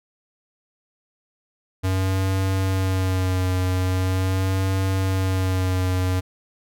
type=tone with vibrato; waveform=square; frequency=93.8 Hz; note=F#2; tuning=24 cents sharp; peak=-20 dBFS; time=1.83-6.21 s; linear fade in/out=20 ms; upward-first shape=sine; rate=0.42 Hz; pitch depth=31 cents each way; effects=none